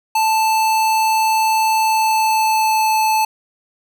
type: tone with pitch glide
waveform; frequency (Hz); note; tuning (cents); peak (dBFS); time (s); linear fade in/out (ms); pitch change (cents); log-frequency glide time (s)
square; 880 to 872.4; A5 to A5; 0 to -15; -14; 0.15-3.25; 5; -15; 1.81-2.97
effects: none